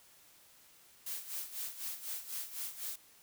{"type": "noise with tremolo", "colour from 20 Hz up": "blue", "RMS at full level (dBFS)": -39, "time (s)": [1.06, 2.96], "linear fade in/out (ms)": 5, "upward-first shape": "sine", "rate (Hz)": 4, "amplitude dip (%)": 75, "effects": ["white hiss -62 dBFS RMS until 3.22 s"]}